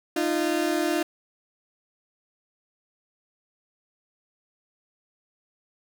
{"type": "tone pair together", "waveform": "30% pulse", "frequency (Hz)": [306.6, 345.2], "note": ["D#4", "F4"], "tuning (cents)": [-25, -20], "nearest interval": "major second", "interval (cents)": 205, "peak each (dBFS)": -23, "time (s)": [0.16, 1.03], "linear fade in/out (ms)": 5, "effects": []}